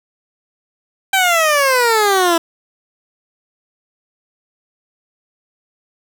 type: exponential sweep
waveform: 15% pulse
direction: down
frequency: 785 to 328.5 Hz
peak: -5 dBFS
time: 1.13-2.38 s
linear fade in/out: 5 ms
effects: none